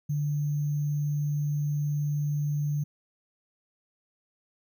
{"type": "tone with sample-and-hold", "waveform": "sine", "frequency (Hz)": 146.83, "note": "D3", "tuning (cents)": 0, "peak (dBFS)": -25, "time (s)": [0.09, 2.84], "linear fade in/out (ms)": 10, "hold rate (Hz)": 6300, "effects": []}